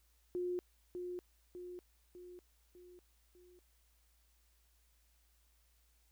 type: tone with echo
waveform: sine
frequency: 357.6 Hz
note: F4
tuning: 41 cents sharp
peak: -35 dBFS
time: 0.35-0.59 s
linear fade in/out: 0 ms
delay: 600 ms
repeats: 5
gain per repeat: -5 dB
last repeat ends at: 3.59 s
effects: added 57 Hz sine -70 dBFS peak until 6.11 s + white hiss -75 dBFS RMS until 6.11 s